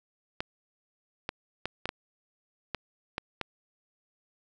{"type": "clicks", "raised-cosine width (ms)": 0.3, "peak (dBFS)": -15, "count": 8, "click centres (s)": [0.405, 1.291, 1.656, 1.856, 1.891, 2.747, 3.181, 3.413], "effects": []}